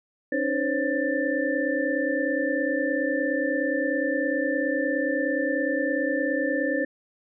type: tone cluster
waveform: sine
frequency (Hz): 276.3 / 306 / 514 / 551 / 1773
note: C#4 / D#4 / C5 / C#5 / A6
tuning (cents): -6 / -29 / -31 / -11 / +13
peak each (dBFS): -29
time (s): 0.32-6.85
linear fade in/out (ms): 5
effects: none